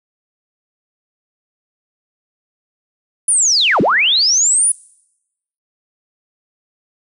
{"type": "linear two-way sweep", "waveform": "sine", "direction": "down then up", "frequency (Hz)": [10000, 140, 10000], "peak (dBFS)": -10, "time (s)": [3.28, 4.72], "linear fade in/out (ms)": 5, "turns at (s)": 3.81, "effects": ["noise-tail reverb RT60 0.9 s tail -25 dB re dry"]}